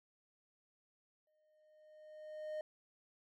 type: tone with exponential growth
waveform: triangle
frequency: 615 Hz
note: D#5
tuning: 20 cents flat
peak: -36 dBFS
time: 1.27-2.61 s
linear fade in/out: 2 ms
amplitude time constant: 290 ms
effects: none